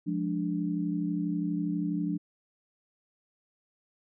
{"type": "chord", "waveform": "sine", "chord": "D diminished", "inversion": "first", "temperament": "equal with one note detuned", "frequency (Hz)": [175.42, 207.7, 293.7], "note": ["F3", "Ab3", "D4"], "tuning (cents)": [8, 0, 0], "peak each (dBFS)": [-31, -35, -31], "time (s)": [0.06, 2.18], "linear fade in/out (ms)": 20, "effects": []}